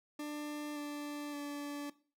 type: tone with pitch steps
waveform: 40% pulse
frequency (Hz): 296.8 / 292.9 / 289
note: D4 / D4 / D4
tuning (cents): +18 / -5 / -28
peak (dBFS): -38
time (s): 0.19-1.9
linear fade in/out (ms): 5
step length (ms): 570
effects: noise-tail reverb RT60 0.4 s tail -18 dB re dry